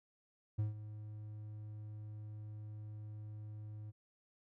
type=tone with ADSR envelope; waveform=triangle; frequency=106.4 Hz; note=G#2; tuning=42 cents sharp; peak=-29 dBFS; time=0.58-3.92 s; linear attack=14 ms; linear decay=140 ms; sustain=-14 dB; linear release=28 ms; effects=none